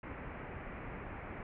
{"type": "low-pass noise", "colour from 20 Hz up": "pink", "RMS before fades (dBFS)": -45, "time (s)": [0.03, 1.43], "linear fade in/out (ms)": 2, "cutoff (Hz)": 2400, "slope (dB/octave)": 48, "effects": []}